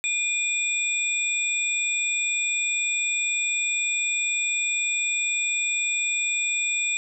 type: tone cluster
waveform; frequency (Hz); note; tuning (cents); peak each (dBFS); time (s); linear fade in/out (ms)
sine; 2414 / 3558 / 7680; D7 / A7 / B8; +47 / +19 / -49; -24 / -32 / -28; 0.04-6.97; 0
effects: none